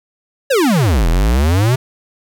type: exponential two-way sweep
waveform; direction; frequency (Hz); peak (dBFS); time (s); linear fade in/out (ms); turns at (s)
square; down then up; 581 to 38.89 to 134.2; -11; 0.5-1.76; 10; 1.08
effects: none